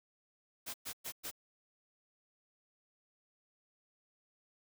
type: noise bursts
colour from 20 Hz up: white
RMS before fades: -42 dBFS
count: 4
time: 0.66-1.314 s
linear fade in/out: 20 ms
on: 81 ms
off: 110 ms
effects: none